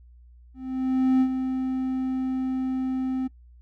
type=tone with ADSR envelope; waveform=triangle; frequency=260 Hz; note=C4; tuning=11 cents flat; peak=-14 dBFS; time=0.54-3.28 s; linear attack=670 ms; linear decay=69 ms; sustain=-8 dB; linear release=15 ms; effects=noise-tail reverb RT60 0.1 s tail -20 dB re dry + added 60 Hz sine -48 dBFS peak until 3.61 s